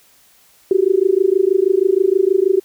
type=tone with amplitude modulation; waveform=sine; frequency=381.6 Hz; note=G4; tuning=47 cents flat; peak=-7 dBFS; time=0.71-2.6 s; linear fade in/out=2 ms; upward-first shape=sine; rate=26.3 Hz; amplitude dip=100%; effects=white hiss -52 dBFS RMS until 2.64 s